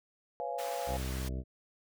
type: chord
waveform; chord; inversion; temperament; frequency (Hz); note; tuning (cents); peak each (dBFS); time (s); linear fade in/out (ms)
sine; C# dominant seventh; third; just; 498.9 / 554.4 / 693 / 831.5; B4 / C#5 / E#5 / G#5; +17 / 0 / -14 / +2; -40 / -40 / -38 / -40; 0.4-0.97; 0
type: high-pass noise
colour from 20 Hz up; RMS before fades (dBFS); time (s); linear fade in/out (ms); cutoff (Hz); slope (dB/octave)
pink; -45; 0.58-1.29; 10; 770; 12
type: harmonic tone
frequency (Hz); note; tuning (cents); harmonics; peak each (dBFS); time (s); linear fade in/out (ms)
64.6; C2; -21; 1 / 2 / 3 / 4 / 5 / 6 / 7 / 9 / 10; -35 / -41 / -45 / -47 / -49 / -51 / -52 / -54 / -55; 0.86-1.44; 50
effects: none